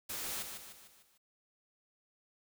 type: noise with echo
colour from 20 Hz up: white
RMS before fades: -40 dBFS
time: 0.09-0.43 s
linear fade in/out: 10 ms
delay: 150 ms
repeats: 5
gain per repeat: -6 dB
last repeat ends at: 1.18 s
effects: none